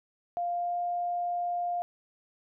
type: tone with pitch glide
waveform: sine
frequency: 698.5 to 703 Hz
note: F5 to F5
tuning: 0 to +11 cents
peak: -28 dBFS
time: 0.37-1.82 s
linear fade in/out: 0 ms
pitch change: +11 cents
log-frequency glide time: 0.51-0.77 s
effects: none